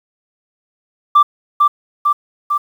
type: tone with echo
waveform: sine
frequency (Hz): 1174.7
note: D6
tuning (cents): 0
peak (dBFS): -3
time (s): 1.15-1.23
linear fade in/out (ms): 10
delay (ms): 450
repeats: 3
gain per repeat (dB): -3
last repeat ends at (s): 2.58
effects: tanh soft clip ceiling -3 dBFS + 7-bit